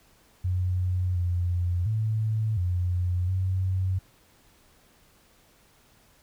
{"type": "tone with pitch steps", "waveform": "sine", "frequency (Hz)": [91.1, 88.3, 109.4, 89.4, 93.6], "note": ["F#2", "F2", "A2", "F2", "F#2"], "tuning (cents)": [-26, 20, -9, 41, 20], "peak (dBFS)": -23, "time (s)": [0.44, 3.99], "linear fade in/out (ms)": 10, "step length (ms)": 710, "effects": ["pink hiss -60 dBFS RMS until 6.22 s"]}